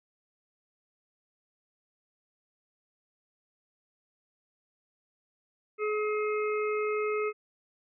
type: harmonic tone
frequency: 424.3 Hz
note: G#4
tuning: 37 cents sharp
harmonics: 1 / 3 / 5 / 6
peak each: -28 / -35 / -39 / -41 dBFS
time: 5.78-7.33 s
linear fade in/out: 50 ms
effects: none